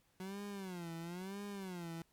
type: tone with vibrato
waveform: 30% pulse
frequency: 183.5 Hz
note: F#3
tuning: 14 cents flat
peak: -40 dBFS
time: 0.2-2.02 s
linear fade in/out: 2 ms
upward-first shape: sine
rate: 1 Hz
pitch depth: 180 cents each way
effects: pink hiss -74 dBFS RMS until 2.12 s + MP3 96 kbps